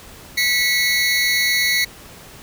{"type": "tone pair together", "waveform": "25% pulse", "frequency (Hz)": [1964, 2192], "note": ["B6", "C#7"], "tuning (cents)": [-10, -20], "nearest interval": "major second", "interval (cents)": 190, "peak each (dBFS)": -15, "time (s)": [0.37, 1.85], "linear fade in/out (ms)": 10, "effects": ["pink hiss -41 dBFS RMS until 2.42 s"]}